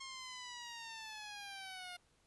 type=linear sweep; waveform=10% pulse; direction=down; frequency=1074 to 708 Hz; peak=-38 dBFS; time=0-1.97 s; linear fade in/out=10 ms; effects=pink hiss -73 dBFS RMS until 2.26 s + resampled to 24000 Hz